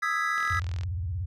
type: chord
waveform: triangle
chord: E major seventh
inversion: third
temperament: equal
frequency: 1244.5 / 1318.5 / 1661.2 / 1975.5 Hz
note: D#6 / E6 / G#6 / B6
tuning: 0 / 0 / 0 / 0 cents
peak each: -29 dBFS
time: 0.02-0.6 s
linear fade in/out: 10 ms
type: click train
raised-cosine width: 0.2 ms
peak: -25 dBFS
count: 20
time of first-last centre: 0.38-0.835 s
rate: 41.8 Hz
type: tone with vibrato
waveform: sine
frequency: 87.31 Hz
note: F2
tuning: in tune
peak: -28 dBFS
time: 0.5-1.26 s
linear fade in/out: 10 ms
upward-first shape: square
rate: 17 Hz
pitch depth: 200 cents each way
effects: none